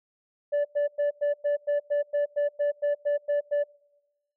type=tone bursts; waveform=sine; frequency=581 Hz; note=D5; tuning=19 cents flat; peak=-19 dBFS; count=14; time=0.52-3.64 s; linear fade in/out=20 ms; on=130 ms; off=100 ms; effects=noise-tail reverb RT60 1.0 s tail -25 dB re dry + tanh soft clip ceiling -21 dBFS